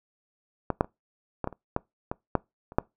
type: clicks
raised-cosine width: 1 ms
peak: -11 / -6 / -27 / -15 / -15 / -29 / -11 / -16 / -7 / -29 / -6 dBFS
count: 11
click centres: 0.703 / 0.809 / 0.845 / 1.443 / 1.474 / 1.527 / 1.764 / 2.115 / 2.353 / 2.721 / 2.785 s
effects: noise-tail reverb RT60 0.2 s tail -24 dB re dry